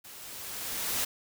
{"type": "noise with level ramp", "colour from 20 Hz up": "white", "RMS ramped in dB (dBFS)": [-48, -29], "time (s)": [0.04, 1.05], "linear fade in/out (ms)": 10, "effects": []}